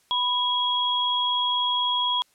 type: tone pair together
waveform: sine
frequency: 988 / 3308 Hz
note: B5 / G#7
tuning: 0 / -8 cents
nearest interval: octave + major sixth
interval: 2092 cents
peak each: -25 / -23 dBFS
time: 0.11-2.22 s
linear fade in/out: 0 ms
effects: white hiss -63 dBFS RMS until 2.34 s + low-pass 11000 Hz 12 dB/octave